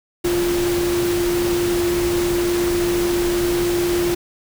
sine tone in noise, 348.9 Hz, F4, 2 cents flat, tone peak -17 dBFS, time 0.24-4.15 s, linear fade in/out 10 ms, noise pink, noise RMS -26 dBFS, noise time 0.24-4.15 s, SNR +6 dB, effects none

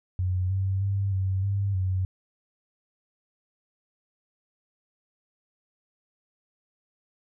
sine tone with pitch steps, 91.7 / 96 / 98.7 / 95.1 / 99.3 / 93.4 Hz, F#2 / G2 / G2 / F#2 / G2 / F#2, -15 / -36 / +12 / +48 / +23 / +17 cents, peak -23 dBFS, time 0.19-2.05 s, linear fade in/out 0 ms, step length 310 ms, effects none

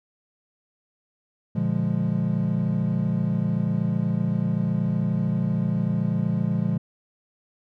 triangle chord, Bb dominant seventh, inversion none, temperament equal with one note detuned, 118.65 / 146.83 / 174.61 / 207.7 Hz, Bb2 / D3 / F3 / Ab3, +31 / 0 / 0 / 0 cents, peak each -26 / -26 / -23 / -25 dBFS, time 1.55-6.78 s, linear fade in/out 10 ms, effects none

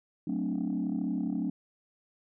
sine chord, D dominant seventh, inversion first, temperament equal, 185 / 220 / 261.6 / 293.7 Hz, F#3 / A3 / C4 / D4, 0 / 0 / 0 / 0 cents, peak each -33 dBFS, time 0.27-1.5 s, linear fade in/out 5 ms, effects tanh soft clip ceiling -23 dBFS

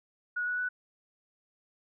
sine tone with pitch steps, 1458 / 1471.5 / 1485.2 Hz, F#6 / F#6 / F#6, -26 / -10 / +6 cents, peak -29 dBFS, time 0.36-0.69 s, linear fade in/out 10 ms, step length 110 ms, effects none

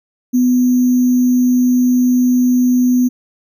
sine tone with sample-and-hold, 249.6 Hz, B3, 19 cents sharp, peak -9 dBFS, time 0.33-3.09 s, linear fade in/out 20 ms, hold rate 6300 Hz, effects none

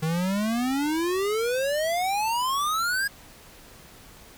square exponential sweep, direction up, 154.9 to 1661.2 Hz, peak -24 dBFS, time 0.02-3.08 s, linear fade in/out 10 ms, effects pink hiss -49 dBFS RMS until 4.37 s

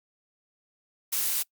blue noise, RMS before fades -27 dBFS, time 1.12-1.43 s, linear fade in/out 10 ms, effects noise-tail reverb RT60 0.1 s tail -24 dB re dry + Opus 48 kbps

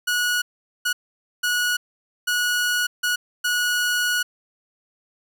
sawtooth tone bursts at uneven times, 1460 Hz, F#6, 24 cents flat, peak -16 dBFS, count 6, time 0.07-0.42 / 0.85-0.93 / 1.43-1.77 / 2.27-2.87 / 3.03-3.16 / 3.44-4.23 s, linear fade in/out 10 ms, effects none

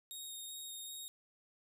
15% pulse tone with vibrato, 3729 Hz, A#7, in tune, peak -38 dBFS, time 0.11-1.08 s, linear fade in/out 0 ms, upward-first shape square, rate 2.6 Hz, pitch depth 9 cents each way, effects none

